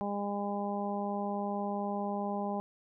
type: harmonic tone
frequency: 202.7 Hz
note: G#3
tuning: 42 cents flat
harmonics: 1 / 2 / 3 / 4 / 5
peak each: -35 / -40 / -39 / -37 / -43 dBFS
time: 0.01-2.6 s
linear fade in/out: 0 ms
effects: none